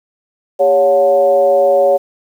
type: tone with frequency modulation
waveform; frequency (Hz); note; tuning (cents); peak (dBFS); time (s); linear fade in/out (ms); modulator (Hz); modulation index
sine; 560; C#5; +18; -7; 0.59-1.98; 20; 162; 0.77
effects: high-pass 300 Hz 12 dB/octave + 7-bit